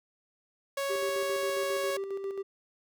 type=tone; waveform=sawtooth; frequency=554.4 Hz; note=C#5; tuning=in tune; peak=-26 dBFS; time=0.77-1.97 s; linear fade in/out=5 ms
type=tone with tremolo; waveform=triangle; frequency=392 Hz; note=G4; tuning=in tune; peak=-29 dBFS; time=0.89-2.43 s; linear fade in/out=20 ms; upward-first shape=square; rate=7.4 Hz; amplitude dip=45%
effects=none